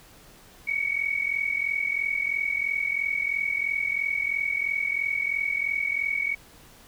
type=tone pair together; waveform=sine; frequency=2220 / 2263 Hz; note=C#7 / C#7; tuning=+2 / +35 cents; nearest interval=unison; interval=33 cents; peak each=-27 dBFS; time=0.67-6.35 s; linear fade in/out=10 ms; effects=pink hiss -52 dBFS RMS until 6.87 s